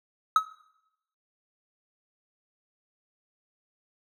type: tone with exponential decay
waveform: triangle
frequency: 1281 Hz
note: E6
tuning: 50 cents flat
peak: -11 dBFS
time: 0.36-0.45 s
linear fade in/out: 2 ms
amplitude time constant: 19 ms
effects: noise-tail reverb RT60 0.8 s tail -17 dB re dry